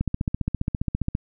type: click train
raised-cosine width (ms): 5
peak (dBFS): -11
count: 18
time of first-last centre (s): 0.01-1.151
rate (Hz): 14.9
effects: none